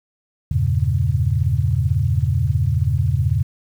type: chord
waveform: sine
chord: E diminished seventh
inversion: none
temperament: equal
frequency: 82.41 / 98 / 116.54 / 138.59 Hz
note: E2 / G2 / Bb2 / Db3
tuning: 0 / 0 / 0 / 0 cents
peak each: -21 dBFS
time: 0.51-3.43 s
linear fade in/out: 5 ms
effects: 8-bit